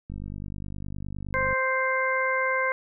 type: click train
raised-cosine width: 5 ms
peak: -24 dBFS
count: 72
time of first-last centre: 0.1-1.529 s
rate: 49.7 Hz
type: harmonic tone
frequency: 523 Hz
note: C5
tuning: 1 cent flat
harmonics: 1 / 2 / 3 / 4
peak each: -28 / -28 / -28 / -28 dBFS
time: 1.34-2.72 s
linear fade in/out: 0 ms
effects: none